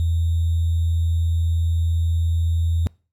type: tone with sample-and-hold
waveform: sine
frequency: 83 Hz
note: E2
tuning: 12 cents sharp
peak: -17 dBFS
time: 0-2.87 s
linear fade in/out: 0 ms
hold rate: 3675 Hz
effects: noise-tail reverb RT60 0.4 s tail -25 dB re dry + AAC 64 kbps